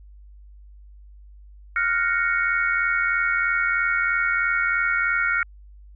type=chord; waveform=sine; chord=Gb major seventh; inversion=third; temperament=equal; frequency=1396.9 / 1480 / 1864.7 / 2217 Hz; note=F6 / Gb6 / Bb6 / Db7; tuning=0 / 0 / 0 / 0 cents; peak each=-22 / -28 / -27 / -25 dBFS; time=1.76-5.43 s; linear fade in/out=2 ms; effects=added 50 Hz sine -43 dBFS peak until 5.95 s